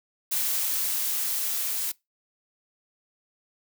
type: noise with level ramp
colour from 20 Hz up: blue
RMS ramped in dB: -26 to -29 dBFS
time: 0.31-1.92 s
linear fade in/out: 10 ms
effects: noise-tail reverb RT60 0.2 s tail -23 dB re dry